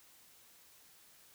silence, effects white hiss -62 dBFS RMS until 1.34 s

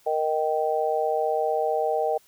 sine chord, Eb major, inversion second, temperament just, 466.7 / 622.3 / 777.8 Hz, Bb4 / Eb5 / G5, +2 / 0 / -14 cents, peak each -26 dBFS, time 0.06-2.18 s, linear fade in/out 10 ms, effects white hiss -59 dBFS RMS until 2.27 s

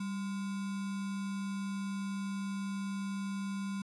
sine tone with sample-and-hold, 196 Hz, G3, in tune, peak -34 dBFS, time 0-3.82 s, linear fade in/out 5 ms, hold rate 1225 Hz, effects resampled to 24000 Hz

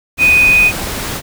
sine tone in noise, 2489 Hz, D#7, in tune, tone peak -6 dBFS, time 0.18-0.72 s, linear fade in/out 50 ms, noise pink, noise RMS -21 dBFS, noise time 0.17-1.22 s, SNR +12 dB, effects none

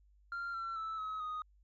sine tone with pitch steps, 1388 / 1350.8 / 1314.6 / 1279.4 / 1245.2 Hz, F6 / E6 / E6 / D#6 / D#6, -11 / +42 / -5 / +48 / +1 cents, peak -35 dBFS, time 0.32-1.42 s, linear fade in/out 2 ms, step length 220 ms, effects tanh soft clip ceiling -36 dBFS + added 50 Hz sine -63 dBFS peak until 1.63 s

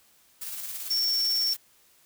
blue noise with tremolo, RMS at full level -35 dBFS, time 0.41-1.57 s, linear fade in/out 10 ms, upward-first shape square, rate 18 Hz, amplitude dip 30%
sine tone, 5460 Hz, F8, 40 cents flat, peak -23 dBFS, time 0.9-1.54 s, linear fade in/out 10 ms
effects white hiss -61 dBFS RMS until 2.05 s

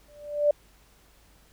sine tone with exponential growth, 588 Hz, D5, 2 cents sharp, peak -15 dBFS, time 0.08-0.51 s, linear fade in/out 5 ms, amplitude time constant 93 ms, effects added 50 Hz sine -60 dBFS peak until 1.52 s + pink hiss -60 dBFS RMS until 1.52 s

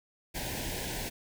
pink band-stop noise, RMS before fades -36 dBFS, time 0.34-1.1 s, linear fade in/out 20 ms, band 1000 to 1500 Hz, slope 96 dB/octave, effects none

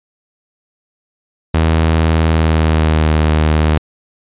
sawtooth tone with pitch glide, 80.4 to 77.53 Hz, E2 to D#2, -43 to -6 cents, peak -6 dBFS, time 1.54-3.78 s, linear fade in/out 5 ms, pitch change -63 cents, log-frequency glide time 2.25-3.21 s, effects resampled to 8000 Hz

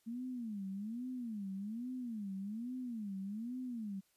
sine tone with vibrato, 221.5 Hz, A3, 12 cents sharp, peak -39 dBFS, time 0.06-4.01 s, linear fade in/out 20 ms, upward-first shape sine, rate 1.2 Hz, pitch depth 250 cents each way, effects white hiss -75 dBFS RMS until 4.16 s + resampled to 32000 Hz

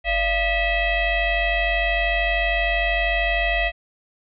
sine tone with frequency modulation, 1318.5 Hz, E6, in tune, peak -18 dBFS, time 0.04-3.72 s, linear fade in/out 50 ms, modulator 636 Hz, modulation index 2.4, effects none

